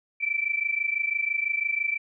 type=tone pair together; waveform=sine; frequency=2317 / 2343 Hz; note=D7 / D7; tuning=-24 / -5 cents; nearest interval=unison; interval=19 cents; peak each=-27 dBFS; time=0.2-1.98 s; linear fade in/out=20 ms; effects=none